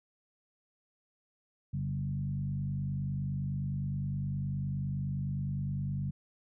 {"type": "tone with frequency modulation", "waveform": "sine", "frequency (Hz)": 138, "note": "C#3", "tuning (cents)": -7, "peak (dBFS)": -31, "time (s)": [1.73, 6.11], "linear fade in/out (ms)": 10, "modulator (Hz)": 49.7, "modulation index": 0.97, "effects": []}